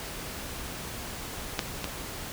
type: clicks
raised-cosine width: 0.2 ms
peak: -8 / -14 dBFS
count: 2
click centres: 1.592 / 1.843 s
effects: pink hiss -38 dBFS RMS until 2.32 s